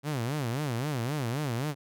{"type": "tone with vibrato", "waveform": "sawtooth", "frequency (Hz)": 132.3, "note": "C3", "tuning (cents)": 20, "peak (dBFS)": -25, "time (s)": [0.03, 1.75], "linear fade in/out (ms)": 50, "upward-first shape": "sine", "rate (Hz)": 3.8, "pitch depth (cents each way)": 260, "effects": []}